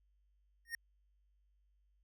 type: tone with exponential growth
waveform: square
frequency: 1851 Hz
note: A#6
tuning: 13 cents flat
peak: -35 dBFS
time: 0.65-0.75 s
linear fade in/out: 2 ms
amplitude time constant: 21 ms
effects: added 50 Hz sine -70 dBFS peak until 2.03 s